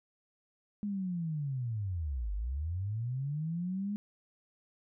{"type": "linear two-way sweep", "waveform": "sine", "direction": "down then up", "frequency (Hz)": [209.5, 47.17, 209.5], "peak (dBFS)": -32, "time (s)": [0.83, 3.96], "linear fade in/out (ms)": 0, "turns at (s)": 2.33, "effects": []}